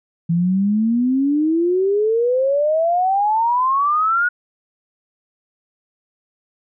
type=exponential sweep; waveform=sine; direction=up; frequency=164.81 to 1466 Hz; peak=-14 dBFS; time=0.29-4.29 s; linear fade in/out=10 ms; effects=none